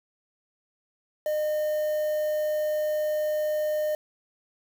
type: tone with quantisation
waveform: triangle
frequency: 609 Hz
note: D#5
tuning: 37 cents flat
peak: -22 dBFS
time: 1.26-3.95 s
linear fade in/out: 2 ms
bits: 7
effects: none